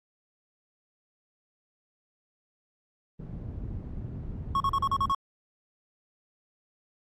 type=low-pass noise; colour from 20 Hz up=white; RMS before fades=-37 dBFS; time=3.19-5.13 s; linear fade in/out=10 ms; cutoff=130 Hz; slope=12 dB/octave
type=tone bursts; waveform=triangle; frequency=1099 Hz; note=C#6; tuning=15 cents flat; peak=-21 dBFS; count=7; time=4.55-5.148 s; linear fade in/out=2 ms; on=52 ms; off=39 ms
effects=AAC 64 kbps